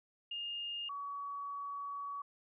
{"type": "tone pair in turn", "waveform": "sine", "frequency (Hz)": [2829, 1131.5], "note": ["F7", "C#6"], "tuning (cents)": [22, 35], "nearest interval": "octave + major third", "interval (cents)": 1587, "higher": "first", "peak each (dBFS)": [-38, -39], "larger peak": "first", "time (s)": [[0.31, 0.89], [0.89, 2.22]], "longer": "second", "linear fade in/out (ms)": 5, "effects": []}